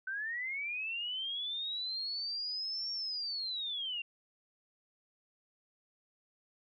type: linear two-way sweep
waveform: sine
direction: up then down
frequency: 1509 to 5530 to 2732 Hz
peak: -35 dBFS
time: 0.07-4.02 s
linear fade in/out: 5 ms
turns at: 2.92 s
effects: none